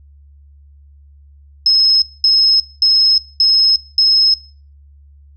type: tone bursts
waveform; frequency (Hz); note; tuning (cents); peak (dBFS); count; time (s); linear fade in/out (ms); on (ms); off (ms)
sine; 5170; E8; -34; -7; 5; 1.66-4.34; 2; 360; 220
effects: noise-tail reverb RT60 0.4 s tail -22 dB re dry + added 71 Hz sine -41 dBFS peak until 5.36 s